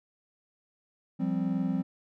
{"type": "chord", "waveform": "triangle", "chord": "F suspended second", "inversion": "none", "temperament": "equal", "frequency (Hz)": [174.61, 196, 261.6], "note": ["F3", "G3", "C4"], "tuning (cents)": [0, 0, 0], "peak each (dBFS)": -29, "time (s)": [1.19, 1.83], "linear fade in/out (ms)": 20, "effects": []}